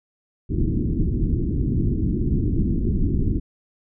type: low-pass noise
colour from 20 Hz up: pink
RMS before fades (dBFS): -21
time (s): 0.49-3.4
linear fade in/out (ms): 20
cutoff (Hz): 350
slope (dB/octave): 48
effects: none